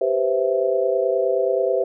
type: chord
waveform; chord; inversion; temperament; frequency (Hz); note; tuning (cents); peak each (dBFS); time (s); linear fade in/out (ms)
sine; C major seventh; second; equal; 392 / 493.9 / 523.3 / 659.3; G4 / B4 / C5 / E5; 0 / 0 / 0 / 0; -23 / -24 / -21 / -24; 0.01-1.84; 5
effects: none